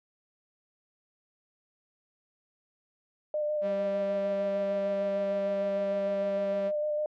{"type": "tone with vibrato", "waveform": "sine", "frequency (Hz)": 601, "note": "D5", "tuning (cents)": 40, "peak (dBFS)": -27, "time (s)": [3.34, 7.06], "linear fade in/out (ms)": 2, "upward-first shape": "square", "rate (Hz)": 6.6, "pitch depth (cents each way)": 13}
{"type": "tone", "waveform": "sawtooth", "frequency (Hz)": 195.9, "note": "G3", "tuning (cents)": -1, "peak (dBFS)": -32, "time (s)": [3.61, 6.72], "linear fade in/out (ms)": 50}
{"effects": ["low-pass 3000 Hz 12 dB/octave"]}